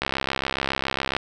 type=click train; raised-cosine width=0.3 ms; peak=-7 dBFS; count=78; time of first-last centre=0.02-1.166 s; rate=67.2 Hz; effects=none